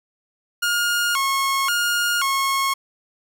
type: tone with vibrato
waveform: sawtooth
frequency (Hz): 1244.5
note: D#6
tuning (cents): 0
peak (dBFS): -15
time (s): 0.62-2.74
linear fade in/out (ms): 10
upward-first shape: square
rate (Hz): 0.94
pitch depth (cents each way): 230
effects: none